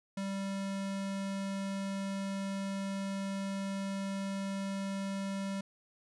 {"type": "tone", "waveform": "square", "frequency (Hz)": 195.6, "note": "G3", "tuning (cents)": -4, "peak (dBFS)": -35, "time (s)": [0.17, 5.61], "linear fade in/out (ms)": 5, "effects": ["resampled to 24000 Hz"]}